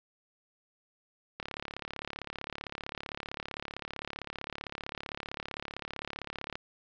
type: click train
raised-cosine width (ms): 0.3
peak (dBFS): -21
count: 184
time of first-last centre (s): 1.4-6.555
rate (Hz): 35.5
effects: resampled to 16000 Hz + 8-bit